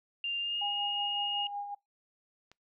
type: tone with pitch glide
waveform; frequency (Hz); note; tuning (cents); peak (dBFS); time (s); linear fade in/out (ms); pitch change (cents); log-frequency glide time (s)
sine; 2794 to 2859; F7 to F7; 0 to +40; -31; 0.24-1.47; 2; +40; 0.4-0.62
type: tone with tremolo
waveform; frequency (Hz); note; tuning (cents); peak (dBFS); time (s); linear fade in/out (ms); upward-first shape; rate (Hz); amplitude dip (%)
sine; 813; G#5; -37; -33; 0.61-1.75; 10; sine; 5.4; 50
type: click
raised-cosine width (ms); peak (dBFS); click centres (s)
0.2; -36; 2.516
effects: noise-tail reverb RT60 0.2 s tail -25 dB re dry